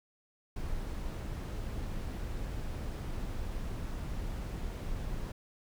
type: noise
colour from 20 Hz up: brown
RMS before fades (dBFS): -37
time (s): 0.56-5.32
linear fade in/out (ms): 5
effects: none